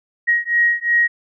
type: beating tone pair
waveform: sine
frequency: 1888 / 1890.8 Hz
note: A#6 / A#6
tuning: +22 / +24 cents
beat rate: 2.8 Hz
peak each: -17 dBFS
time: 0.27-1.08 s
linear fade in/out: 20 ms
effects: none